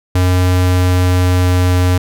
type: tone with pitch glide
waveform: square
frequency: 91 to 90.32 Hz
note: F#2 to F#2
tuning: -28 to -41 cents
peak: -10 dBFS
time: 0.15-1.98 s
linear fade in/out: 5 ms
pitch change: -13 cents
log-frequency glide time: 0.33-1.67 s
effects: none